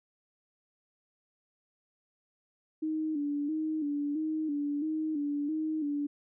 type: tone with vibrato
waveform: sine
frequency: 300.9 Hz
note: D4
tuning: 42 cents sharp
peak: -29 dBFS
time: 2.82-6.07 s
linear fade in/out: 10 ms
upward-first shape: square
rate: 1.5 Hz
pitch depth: 67 cents each way
effects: none